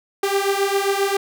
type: beating tone pair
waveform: sawtooth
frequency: 392 / 399.5 Hz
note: G4 / G4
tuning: 0 / +33 cents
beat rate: 7.5 Hz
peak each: -17 dBFS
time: 0.23-1.17 s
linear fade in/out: 5 ms
effects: none